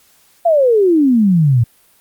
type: exponential sweep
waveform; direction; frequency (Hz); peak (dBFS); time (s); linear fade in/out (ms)
sine; down; 702 to 111.8; -8; 0.45-1.64; 10
effects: white hiss -52 dBFS RMS until 2 s + Opus 48 kbps